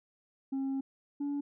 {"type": "tone pair in turn", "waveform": "sine", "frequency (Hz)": [269.9, 285.8], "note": ["C#4", "D4"], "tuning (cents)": [-46, -47], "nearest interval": "minor second", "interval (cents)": 99, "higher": "second", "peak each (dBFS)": [-28, -29], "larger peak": "first", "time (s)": [[0.52, 0.81], [1.2, 1.41]], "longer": "first", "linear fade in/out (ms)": 10, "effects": ["tanh soft clip ceiling -30 dBFS"]}